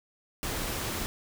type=noise; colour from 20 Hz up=pink; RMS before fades=-33 dBFS; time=0.43-1.06 s; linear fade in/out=0 ms; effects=none